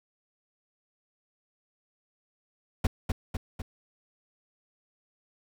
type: noise with echo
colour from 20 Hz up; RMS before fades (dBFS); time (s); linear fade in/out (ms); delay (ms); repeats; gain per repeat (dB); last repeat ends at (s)
brown; -23; 2.84-2.87; 5; 250; 3; -4; 3.62
effects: none